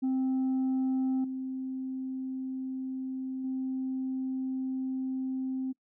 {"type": "tone with level steps", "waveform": "sine", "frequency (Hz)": 261.6, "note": "C4", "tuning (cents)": 0, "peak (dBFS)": [-23, -32, -29], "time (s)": [0.02, 5.73], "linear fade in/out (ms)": 20, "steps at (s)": [1.24, 3.44], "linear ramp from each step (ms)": 5, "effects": ["noise-tail reverb RT60 0.1 s tail -24 dB re dry", "tanh soft clip ceiling -25 dBFS"]}